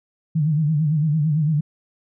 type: tone with vibrato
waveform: sine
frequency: 153.1 Hz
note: D#3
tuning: 28 cents flat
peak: -16 dBFS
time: 0.35-1.61 s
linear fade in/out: 10 ms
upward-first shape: sine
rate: 8.9 Hz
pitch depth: 100 cents each way
effects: none